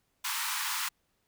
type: high-pass noise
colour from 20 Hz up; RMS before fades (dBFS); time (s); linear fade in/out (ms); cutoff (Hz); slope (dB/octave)
pink; -33; 0.24-0.89; 10; 870; 96
effects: pink hiss -75 dBFS RMS until 1.27 s